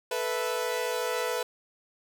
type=chord; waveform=sawtooth; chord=A suspended second; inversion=none; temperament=equal; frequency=440 / 493.9 / 659.3 Hz; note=A4 / B4 / E5; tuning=0 / 0 / 0 cents; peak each=-30 / -26 / -32 dBFS; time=0.11-1.43 s; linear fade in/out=5 ms; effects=none